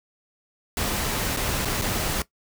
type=noise with dropouts; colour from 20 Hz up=pink; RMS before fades=-26 dBFS; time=0.77-2.22 s; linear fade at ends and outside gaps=2 ms; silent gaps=1.365-1.37 / 1.65-1.654 / 1.815-1.819 s; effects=noise-tail reverb RT60 0.1 s tail -17 dB re dry